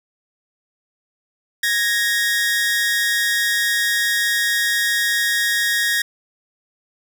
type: tone pair together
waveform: sawtooth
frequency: 1661.2 / 1864.6 Hz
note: G#6 / A#6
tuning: 0 / 0 cents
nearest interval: major second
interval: 200 cents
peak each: -18 / -15 dBFS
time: 1.63-6.02 s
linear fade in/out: 5 ms
effects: none